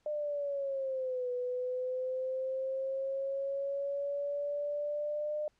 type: linear two-way sweep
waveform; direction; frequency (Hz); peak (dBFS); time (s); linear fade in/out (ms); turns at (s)
sine; down then up; 604 to 493.2 to 604; -32; 0.06-5.48; 2; 1.31
effects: pink hiss -74 dBFS RMS until 5.59 s + low-pass 7000 Hz 12 dB/octave